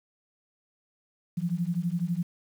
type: beating tone pair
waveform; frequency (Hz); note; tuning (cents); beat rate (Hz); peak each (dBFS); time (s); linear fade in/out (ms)
sine; 167 / 179; E3 / F3; +23 / +43; 12; -29 / -29; 1.37-2.23; 10
effects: 9-bit